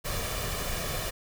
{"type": "noise with comb filter", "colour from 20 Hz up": "pink", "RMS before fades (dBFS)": -32, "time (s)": [0.04, 1.11], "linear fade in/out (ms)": 20, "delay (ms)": 1.7, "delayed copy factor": 0.55, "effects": []}